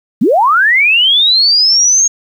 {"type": "linear sweep", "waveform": "sine", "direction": "up", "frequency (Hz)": [174.61, 6600], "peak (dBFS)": -6, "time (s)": [0.21, 2.08], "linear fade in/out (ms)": 10, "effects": ["7-bit"]}